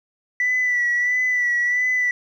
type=tone with vibrato; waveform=sine; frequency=1969 Hz; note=B6; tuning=6 cents flat; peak=-16 dBFS; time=0.4-2.11 s; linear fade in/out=2 ms; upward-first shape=sine; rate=1.5 Hz; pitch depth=35 cents each way; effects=tanh soft clip ceiling -14 dBFS + 9-bit